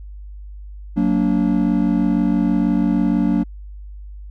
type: chord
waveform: triangle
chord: Gb augmented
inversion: none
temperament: just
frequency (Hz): 185 / 231.2 / 289.1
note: Gb3 / Bb3 / D4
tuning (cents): 0 / -14 / -27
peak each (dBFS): -17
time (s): 0.96-3.44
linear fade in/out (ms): 20
effects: added 50 Hz sine -32 dBFS peak until 4.3 s